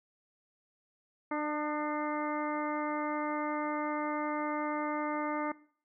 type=harmonic tone with a mistuned harmonic; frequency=299.1 Hz; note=D4; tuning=32 cents sharp; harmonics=1 / 2 / 3 / 4 / 5 / 6 / 7; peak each=-34 / -38 / -37 / -39 / -46 / -48 / -43 dBFS; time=1.31-5.52 s; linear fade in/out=5 ms; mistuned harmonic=4; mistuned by=+25 cents; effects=noise-tail reverb RT60 0.5 s tail -20 dB re dry